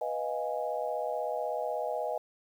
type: chord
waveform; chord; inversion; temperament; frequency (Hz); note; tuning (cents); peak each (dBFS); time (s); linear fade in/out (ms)
sine; F half-diminished seventh; second; equal; 493.9 / 622.3 / 698.5 / 830.6; Cb5 / Eb5 / F5 / Ab5; 0 / 0 / 0 / 0; -36 / -34 / -37 / -37; 0.01-2.18; 5
effects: 10-bit